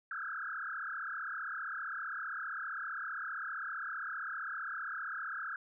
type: tone with frequency modulation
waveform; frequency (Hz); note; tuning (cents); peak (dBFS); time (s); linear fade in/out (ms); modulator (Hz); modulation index
sine; 1473; F#6; -8; -37; 0.11-5.56; 2; 35.3; 5.2
effects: none